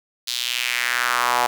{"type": "tone with high-pass filter sweep", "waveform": "sawtooth", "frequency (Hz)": 122.2, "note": "B2", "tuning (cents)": -18, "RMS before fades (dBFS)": -22, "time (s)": [0.27, 1.47], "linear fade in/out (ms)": 10, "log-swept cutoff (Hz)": [4100, 810], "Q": 2.6, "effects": []}